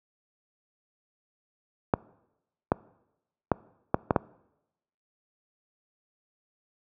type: clicks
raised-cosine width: 1 ms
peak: -6 dBFS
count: 6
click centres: 1.938 / 2.719 / 3.517 / 3.944 / 4.108 / 4.162 s
effects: noise-tail reverb RT60 0.9 s tail -23 dB re dry + high-pass 80 Hz 12 dB/octave